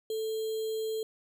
sine tone with sample-and-hold, 440 Hz, A4, in tune, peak -30 dBFS, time 0.1-1.03 s, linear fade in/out 2 ms, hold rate 3675 Hz, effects none

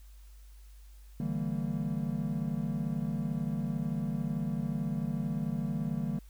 triangle chord, E half-diminished seventh, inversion third, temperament equal with one note detuned, 146.83 / 164.81 / 196 / 229.5 Hz, D3 / E3 / G3 / Bb3, 0 / 0 / 0 / -27 cents, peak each -34 dBFS, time 1.2-6.19 s, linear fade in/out 2 ms, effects added 50 Hz sine -49 dBFS peak until 6.29 s + white hiss -65 dBFS RMS until 6.29 s

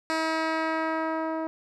10% pulse tone with low-pass filter sweep, 320.4 Hz, E4, 49 cents flat, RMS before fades -28 dBFS, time 0.1-1.47 s, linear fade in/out 0 ms, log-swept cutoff 7200 to 740 Hz, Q 0.73, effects none

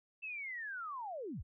sine linear sweep, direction down, 2670 to 32.7 Hz, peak -40 dBFS, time 0.22-1.43 s, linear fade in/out 20 ms, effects none

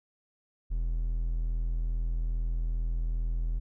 triangle tone, 41.2 Hz, E1, in tune, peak -25 dBFS, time 0.7-3.6 s, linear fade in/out 20 ms, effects none

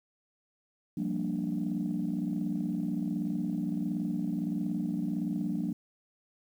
sine chord, G minor seventh, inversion third, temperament equal with one note detuned, 174.61 / 196 / 232 / 293.7 Hz, F3 / G3 / Bb3 / D4, 0 / 0 / -8 / 0 cents, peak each -34 dBFS, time 0.97-5.73 s, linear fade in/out 5 ms, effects tanh soft clip ceiling -22 dBFS + 10-bit

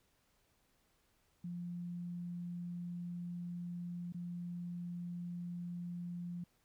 sine tone with dropouts, 174.61 Hz, F3, in tune, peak -40 dBFS, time 1.44-6.44 s, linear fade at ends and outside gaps 5 ms, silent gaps 4.124-4.144 s, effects pink hiss -75 dBFS RMS until 6.64 s

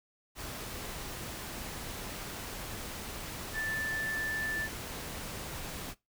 sine tone in noise, 1760 Hz, A6, in tune, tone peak -32 dBFS, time 3.53-4.69 s, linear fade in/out 50 ms, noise pink, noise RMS -41 dBFS, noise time 0.35-5.95 s, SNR +6 dB, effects noise-tail reverb RT60 0.2 s tail -20 dB re dry

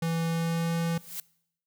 square tone with pitch glide, 165.4 to 167.23 Hz, E3 to E3, +6 to +25 cents, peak -27 dBFS, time 0.02-0.98 s, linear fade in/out 5 ms, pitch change +19 cents, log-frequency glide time 0.27-0.75 s
blue noise with exponential growth, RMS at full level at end -33 dBFS, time 0.84-1.2 s, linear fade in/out 2 ms, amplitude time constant 78 ms
effects noise-tail reverb RT60 0.7 s tail -22 dB re dry

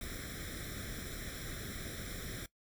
pink noise with comb filter, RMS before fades -43 dBFS, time 0.01-2.46 s, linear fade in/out 2 ms, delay 0.54 ms, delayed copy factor +0.95, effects noise-tail reverb RT60 0.1 s tail -19 dB re dry

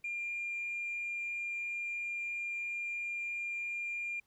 sine tone, 2399 Hz, D7, 36 cents sharp, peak -34 dBFS, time 0.04-4.2 s, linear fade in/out 5 ms, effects tanh soft clip ceiling -31 dBFS + pink hiss -75 dBFS RMS until 4.26 s

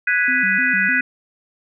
sine chord, G# minor seventh, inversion third, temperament equal, 1480 / 1661.2 / 1975.5 / 2489 Hz, F#6 / G#6 / B6 / D#7, 0 / 0 / 0 / 0 cents, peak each -19 / -21 / -20 / -23 dBFS, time 0.07-1.01 s, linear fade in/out 5 ms
sine tone with vibrato, 222.2 Hz, A3, 17 cents sharp, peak -26 dBFS, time 0.28-1.01 s, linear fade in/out 2 ms, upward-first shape square, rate 3.3 Hz, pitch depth 250 cents each way
effects none

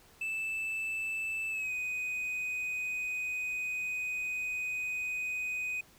triangle tone with pitch glide, 2637 to 2498 Hz, E7 to D#7, 0 to +6 cents, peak -31 dBFS, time 0.21-5.81 s, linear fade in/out 5 ms, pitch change -94 cents, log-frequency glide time 1.5-1.72 s, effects pink hiss -60 dBFS RMS until 5.98 s

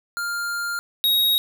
square tone pair in turn, 1400 / 3783 Hz, F6 / A#7, +4 / +25 cents, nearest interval octave + perfect fourth, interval 1721 cents, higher second, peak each -25 / -17 dBFS, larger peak second, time 0.17-0.79 / 1.04-1.38 s, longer first, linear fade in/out 0 ms, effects none

